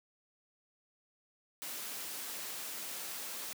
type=noise; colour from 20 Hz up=white; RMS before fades=-42 dBFS; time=1.62-3.53 s; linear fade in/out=0 ms; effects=high-pass 200 Hz 12 dB/octave